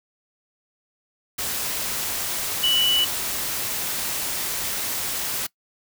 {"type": "tone in noise", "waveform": "sine", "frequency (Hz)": 2960, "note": "F#7", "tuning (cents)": 0, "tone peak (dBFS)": -17, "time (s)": [2.63, 3.05], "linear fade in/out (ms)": 10, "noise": "white", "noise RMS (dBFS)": -27, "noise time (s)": [1.38, 5.47], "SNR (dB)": 7, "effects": ["noise-tail reverb RT60 0.1 s tail -22 dB re dry"]}